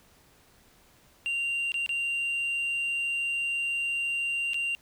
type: tone with dropouts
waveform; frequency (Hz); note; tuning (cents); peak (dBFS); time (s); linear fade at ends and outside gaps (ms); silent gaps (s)
sine; 2773; F7; -13; -24; 1.26-4.75; 0; 1.719-1.742 / 1.862-1.892 / 4.534-4.543
effects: tanh soft clip ceiling -26 dBFS + pink hiss -60 dBFS RMS until 4.81 s